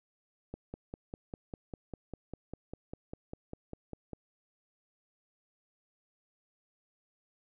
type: click train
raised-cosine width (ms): 2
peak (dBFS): -27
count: 19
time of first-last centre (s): 0.54-4.133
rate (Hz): 5.01
effects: none